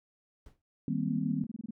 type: noise with exponential decay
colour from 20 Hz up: brown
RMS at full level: -48 dBFS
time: 0.46-0.62 s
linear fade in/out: 2 ms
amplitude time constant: 34 ms
type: chord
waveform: sine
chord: C minor seventh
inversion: first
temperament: just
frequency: 156.98 / 196.22 / 235.5 / 261.6 Hz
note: Eb3 / G3 / Bb3 / C4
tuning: +16 / +2 / +18 / 0 cents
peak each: -34 dBFS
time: 0.88-1.44 s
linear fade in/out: 2 ms
type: tone bursts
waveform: sine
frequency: 221.1 Hz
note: A3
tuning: 9 cents sharp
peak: -35 dBFS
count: 14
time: 1.06-1.708 s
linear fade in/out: 5 ms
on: 24 ms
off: 24 ms
effects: none